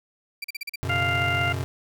30% pulse tone bursts, 2349 Hz, D7, in tune, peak -27 dBFS, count 6, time 0.42-0.758 s, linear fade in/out 5 ms, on 23 ms, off 40 ms
square chord, F# suspended fourth, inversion none, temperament just, 92.5 / 123.33 / 138.75 Hz, F#2 / B2 / C#3, 0 / -2 / +2 cents, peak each -30 / -31 / -35 dBFS, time 0.83-1.64 s, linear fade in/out 0 ms
harmonic tone, 698.5 Hz, F5, in tune, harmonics 1 / 2 / 3 / 4, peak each -29 / -27 / -27 / -30 dBFS, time 0.89-1.53 s, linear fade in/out 10 ms
effects none

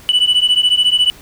sine beating tone pair, 2960 / 2974 Hz, F#7 / F#7, 0 / +8 cents, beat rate 14 Hz, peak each -11 dBFS, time 0.09-1.1 s, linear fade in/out 0 ms, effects tanh soft clip ceiling -7 dBFS + pink hiss -41 dBFS RMS until 1.21 s

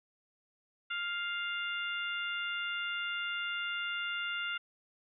harmonic tone, 700 Hz, F5, 4 cents sharp, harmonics 2 / 3 / 4 / 5, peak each -36 / -41 / -39 / -45 dBFS, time 0.9-4.58 s, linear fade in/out 10 ms, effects none

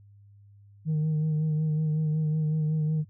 sine tone with vibrato, 154.9 Hz, D#3, 7 cents flat, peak -21 dBFS, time 0.85-3.05 s, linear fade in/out 50 ms, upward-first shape sine, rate 5.4 Hz, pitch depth 29 cents each way, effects tanh soft clip ceiling -22 dBFS + added 101 Hz sine -51 dBFS peak until 3.09 s

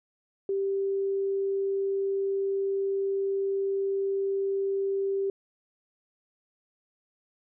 sine tone, 392 Hz, G4, in tune, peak -25 dBFS, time 0.49-5.3 s, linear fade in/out 2 ms, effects none

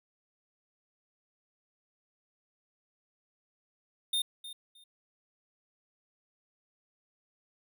square tone with echo, 3637 Hz, A#7, 43 cents flat, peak -28 dBFS, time 4.13-4.22 s, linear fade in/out 5 ms, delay 310 ms, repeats 2, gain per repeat -14 dB, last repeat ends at 4.84 s, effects none

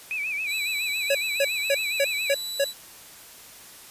sine tone with vibrato, 2436 Hz, D#7, 37 cents flat, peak -26 dBFS, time 0.11-2.33 s, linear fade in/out 0 ms, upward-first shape sine, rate 7.2 Hz, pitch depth 120 cents each way
sawtooth tone, 3951 Hz, B7, in tune, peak -27 dBFS, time 0.46-2.74 s, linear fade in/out 50 ms
square tone bursts, 558 Hz, C#5, 11 cents sharp, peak -20 dBFS, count 6, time 1.1-2.644 s, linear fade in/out 5 ms, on 49 ms, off 250 ms
effects white hiss -46 dBFS RMS until 3.9 s + resampled to 32000 Hz

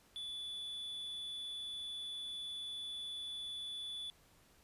triangle tone, 3459 Hz, A7, 30 cents flat, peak -40 dBFS, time 0.16-4.1 s, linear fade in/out 0 ms, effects pink hiss -67 dBFS RMS until 4.63 s + resampled to 32000 Hz

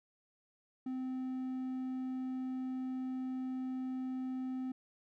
triangle tone, 258.2 Hz, C4, 23 cents flat, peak -34 dBFS, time 0.86-4.72 s, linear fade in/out 5 ms, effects none

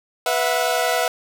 sawtooth chord, B suspended fourth, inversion none, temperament equal with one note detuned, 493.9 / 659.3 / 730.2 Hz, B4 / E5 / F#5, 0 / 0 / -23 cents, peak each -20 / -18 / -19 dBFS, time 0.26-1.08 s, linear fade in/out 2 ms, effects none

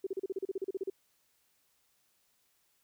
sine tone bursts, 384.9 Hz, G4, 32 cents flat, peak -31 dBFS, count 14, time 0.04-0.9 s, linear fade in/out 5 ms, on 28 ms, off 36 ms, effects white hiss -73 dBFS RMS until 2.83 s

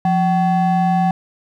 triangle ring-modulated tone, 470 Hz, A#4, 14 cents sharp, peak -8 dBFS, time 0.05-1.11 s, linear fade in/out 2 ms, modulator 294 Hz, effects none

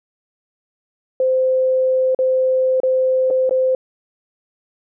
sine tone with dropouts, 518 Hz, C5, 17 cents flat, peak -13 dBFS, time 1.2-3.75 s, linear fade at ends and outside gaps 2 ms, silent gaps 2.148-2.189 / 2.802-2.833 / 3.303-3.308 / 3.494-3.509 s, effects none

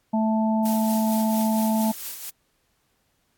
harmonic tone, 219.8 Hz, A3, 2 cents flat, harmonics 1 / 3 / 4, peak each -20 / -29 / -28 dBFS, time 0.13-1.92 s, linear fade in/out 10 ms
blue noise with tremolo, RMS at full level -32 dBFS, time 0.65-2.3 s, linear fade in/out 5 ms, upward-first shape sine, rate 4.4 Hz, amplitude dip 45%
effects pink hiss -69 dBFS RMS until 3.37 s + AAC 64 kbps

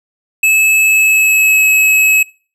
square tone with pitch glide, 2600 to 2572 Hz, E7 to E7, -24 to -43 cents, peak -8 dBFS, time 0.43-2.23 s, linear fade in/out 5 ms, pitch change -19 cents, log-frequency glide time 0.81-1.63 s, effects noise-tail reverb RT60 0.4 s tail -23 dB re dry

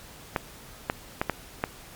clicks, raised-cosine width 0.5 ms, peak -9 dBFS, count 5, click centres 0.362 / 0.899 / 1.215 / 1.297 / 1.639 s, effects pink hiss -47 dBFS RMS until 1.95 s + MP3 96 kbps

